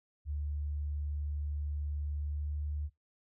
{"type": "tone with pitch glide", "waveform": "sine", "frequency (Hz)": [73.42, 74.06], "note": ["D2", "D2"], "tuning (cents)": [0, 15], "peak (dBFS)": -33, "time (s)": [0.25, 2.9], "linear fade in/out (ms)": 50, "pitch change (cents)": 15, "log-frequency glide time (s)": [2.2, 2.55], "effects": ["noise-tail reverb RT60 0.2 s tail -24 dB re dry"]}